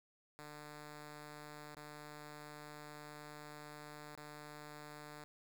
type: tone with dropouts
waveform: 5% pulse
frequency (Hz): 149.2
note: D3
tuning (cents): +28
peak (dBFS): -39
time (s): 0.39-5.24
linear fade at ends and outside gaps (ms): 0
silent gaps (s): 1.749-1.768 / 4.151-4.176
effects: 11-bit